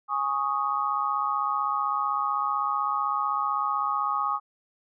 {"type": "chord", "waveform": "sine", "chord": "Ab suspended fourth", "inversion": "none", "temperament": "equal", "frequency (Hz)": [830.6, 1108.7, 1244.5], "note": ["Ab5", "Db6", "Eb6"], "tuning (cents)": [0, 0, 0], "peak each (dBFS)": [-31, -28, -27], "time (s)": [0.08, 4.4], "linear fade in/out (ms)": 50, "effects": []}